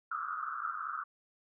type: band-pass noise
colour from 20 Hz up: pink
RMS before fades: -38 dBFS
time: 0.11-1.04 s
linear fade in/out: 5 ms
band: 1200 to 1400 Hz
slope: 96 dB/octave
effects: none